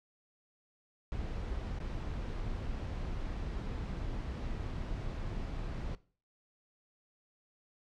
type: noise with dropouts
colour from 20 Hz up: brown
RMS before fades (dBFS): -38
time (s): 1.12-5.95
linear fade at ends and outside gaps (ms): 0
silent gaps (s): 1.788-1.802
effects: noise-tail reverb RT60 0.4 s tail -19 dB re dry + low-pass 5000 Hz 12 dB/octave